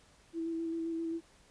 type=tone with vibrato; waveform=sine; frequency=329.6 Hz; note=E4; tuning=in tune; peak=-33 dBFS; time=0.33-1.21 s; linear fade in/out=50 ms; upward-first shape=square; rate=7.6 Hz; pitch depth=14 cents each way; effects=pink hiss -63 dBFS RMS until 1.5 s + resampled to 22050 Hz